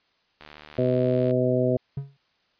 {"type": "click train", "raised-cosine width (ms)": 0.3, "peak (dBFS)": -27, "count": 69, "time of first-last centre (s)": [0.41, 1.309], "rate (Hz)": 75.6}
{"type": "harmonic tone", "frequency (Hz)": 126.4, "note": "B2", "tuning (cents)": 41, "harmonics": [1, 2, 3, 4, 5], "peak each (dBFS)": [-26, -26, -26, -26, -26], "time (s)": [0.78, 1.77], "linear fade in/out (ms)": 5}
{"type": "tone with exponential decay", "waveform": "triangle", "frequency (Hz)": 138.59, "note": "C#3", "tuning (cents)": 0, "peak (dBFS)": -22, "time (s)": [1.97, 2.17], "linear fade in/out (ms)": 5, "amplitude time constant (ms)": 42}
{"effects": ["white hiss -67 dBFS RMS until 2.59 s", "resampled to 11025 Hz"]}